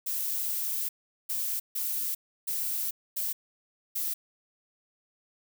violet noise bursts at uneven times, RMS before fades -31 dBFS, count 6, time 0.06-0.89 / 1.29-1.6 / 1.75-2.15 / 2.47-2.91 / 3.16-3.33 / 3.95-4.14 s, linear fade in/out 10 ms, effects none

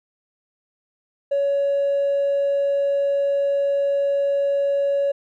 sine tone with hard clipping, 561 Hz, C#5, 21 cents sharp, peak -18 dBFS, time 1.31-5.12 s, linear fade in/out 10 ms, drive 1 dB, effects none

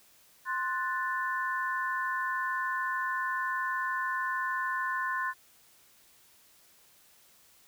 sine chord, F# diminished, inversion second, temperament equal, 1046.5 / 1480 / 1760 Hz, C6 / F#6 / A6, 0 / 0 / 0 cents, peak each -32 / -35 / -34 dBFS, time 0.45-5.34 s, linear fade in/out 50 ms, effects white hiss -61 dBFS RMS until 7.67 s

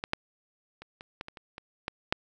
clicks, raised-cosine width 0.3 ms, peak -16 / -10 / -28 / -27 / -20 / -25 / -28 / -25 / -15 / -8 dBFS, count 10, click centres 0.039 / 0.134 / 0.82 / 1.009 / 1.211 / 1.284 / 1.372 / 1.581 / 1.881 / 2.125 s, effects none

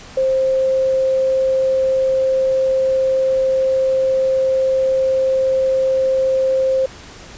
sine tone, 527 Hz, C5, 12 cents sharp, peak -13 dBFS, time 0.17-6.86 s, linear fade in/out 5 ms, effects pink hiss -38 dBFS RMS until 7.37 s + resampled to 16000 Hz

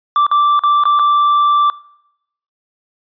triangle tone with dropouts, 1171 Hz, D6, 5 cents flat, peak -7 dBFS, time 0.16-1.7 s, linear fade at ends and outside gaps 1 ms, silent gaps 0.266-0.314 / 0.593-0.636 / 0.837-0.854 / 0.991-0.995 s, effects noise-tail reverb RT60 0.8 s tail -21 dB re dry + resampled to 11025 Hz

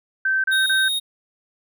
sine tone bursts, 1550 Hz, G6, 20 cents flat, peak -17 dBFS, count 3, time 0.25-0.884 s, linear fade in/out 5 ms, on 190 ms, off 32 ms
square tone, 3729 Hz, A#7, in tune, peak -21 dBFS, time 0.51-1 s, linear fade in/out 20 ms
effects none

